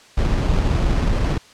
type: noise with sample-and-hold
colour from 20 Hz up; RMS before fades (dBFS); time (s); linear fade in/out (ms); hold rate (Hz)
brown; -18; 0.17-1.38; 5; 3675
effects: white hiss -47 dBFS RMS until 1.53 s + low-pass 6000 Hz 12 dB/octave